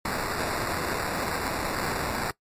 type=noise with sample-and-hold; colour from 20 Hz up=white; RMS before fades=-29 dBFS; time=0.05-2.31 s; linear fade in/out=2 ms; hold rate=3150 Hz; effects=noise-tail reverb RT60 0.1 s tail -20 dB re dry + MP3 64 kbps